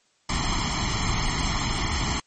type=noise with comb filter; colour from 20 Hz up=pink; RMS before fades=-25 dBFS; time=0.29-2.2 s; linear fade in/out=5 ms; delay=0.95 ms; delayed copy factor=+0.85; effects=white hiss -65 dBFS RMS until 2.26 s + MP3 32 kbps